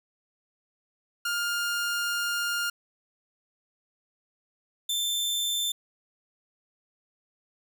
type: tone pair in turn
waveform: sawtooth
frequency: 1409 / 3550 Hz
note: F6 / A7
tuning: +15 / +15 cents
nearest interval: octave + major third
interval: 1600 cents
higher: second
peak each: -23 dBFS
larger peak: neither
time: 1.25-2.7 / 4.89-5.72 s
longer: first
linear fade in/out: 5 ms
effects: none